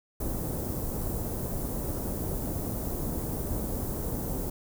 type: band-stop noise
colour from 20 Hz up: pink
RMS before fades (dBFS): -32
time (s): 0.2-4.5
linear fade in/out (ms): 5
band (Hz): 540 to 14000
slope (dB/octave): 12
effects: none